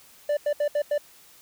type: tone bursts at uneven times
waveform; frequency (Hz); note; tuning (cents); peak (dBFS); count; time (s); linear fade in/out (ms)
triangle; 587.3; D5; 0; -19; 5; 0.29-0.37 / 0.46-0.53 / 0.6-0.68 / 0.75-0.82 / 0.91-0.98; 5
effects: white hiss -53 dBFS RMS until 1.41 s